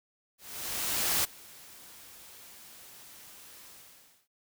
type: noise with ADSR envelope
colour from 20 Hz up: white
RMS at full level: -27 dBFS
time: 0.38-4.28 s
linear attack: 860 ms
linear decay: 15 ms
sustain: -24 dB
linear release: 590 ms
effects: none